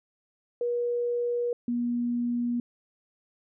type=tone pair in turn; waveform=sine; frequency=480.5 / 240.2 Hz; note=B4 / B3; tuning=-48 / -48 cents; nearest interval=octave; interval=1200 cents; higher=first; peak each=-25 dBFS; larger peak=neither; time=0.61-1.53 / 1.68-2.6 s; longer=neither; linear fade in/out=2 ms; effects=none